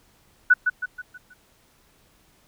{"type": "tone with echo", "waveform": "sine", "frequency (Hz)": 1483, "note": "F#6", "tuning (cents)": 4, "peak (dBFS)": -10, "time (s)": [0.5, 0.54], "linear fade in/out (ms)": 10, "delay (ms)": 160, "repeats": 5, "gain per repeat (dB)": -7, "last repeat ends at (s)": 1.34, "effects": ["pink hiss -60 dBFS RMS until 2.47 s"]}